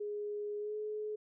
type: tone with pitch glide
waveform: sine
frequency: 415.3 to 425.3 Hz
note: G#4 to G#4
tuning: 0 to +41 cents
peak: -36 dBFS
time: 0-1.16 s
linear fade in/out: 10 ms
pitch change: +41 cents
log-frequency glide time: 0.59-0.75 s
effects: none